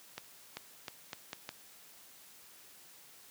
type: accelerating click train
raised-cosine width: 0.2 ms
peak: -22 dBFS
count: 6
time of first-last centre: 0.18-1.491 s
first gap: 390 ms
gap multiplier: 0.8
effects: white hiss -57 dBFS RMS until 3.3 s + high-pass 100 Hz 12 dB/octave